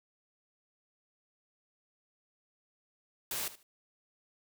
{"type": "noise with echo", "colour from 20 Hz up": "white", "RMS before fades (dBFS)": -36, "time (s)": [3.31, 3.48], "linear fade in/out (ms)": 2, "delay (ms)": 75, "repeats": 2, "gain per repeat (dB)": -15, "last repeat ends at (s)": 3.63, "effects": []}